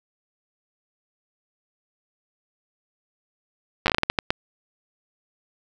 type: slowing click train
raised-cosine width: 0.3 ms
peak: -3 dBFS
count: 11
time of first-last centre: 3.86-4.305 s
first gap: 9 ms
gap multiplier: 1.33
effects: none